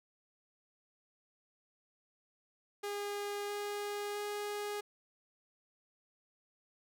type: tone with pitch steps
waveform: sawtooth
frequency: 408.2 / 410.8 / 413.4 Hz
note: G#4 / G#4 / G#4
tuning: -30 / -19 / -8 cents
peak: -33 dBFS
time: 2.83-4.81 s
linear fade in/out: 10 ms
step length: 660 ms
effects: none